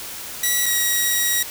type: tone pair in turn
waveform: 5% pulse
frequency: 1942 / 1909.7 Hz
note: B6 / A#6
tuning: -30 / +41 cents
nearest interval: unison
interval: 29 cents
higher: first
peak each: -7 dBFS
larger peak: neither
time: 0.43-0.66 / 0.66-1.43 s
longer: second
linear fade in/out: 5 ms
effects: white hiss -33 dBFS RMS until 1.5 s